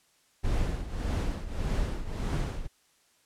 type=noise with tremolo; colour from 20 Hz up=brown; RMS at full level=-26 dBFS; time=0.43-2.68 s; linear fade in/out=20 ms; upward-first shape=triangle; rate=1.7 Hz; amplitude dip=80%; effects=white hiss -66 dBFS RMS until 3.25 s + low-pass 10000 Hz 12 dB/octave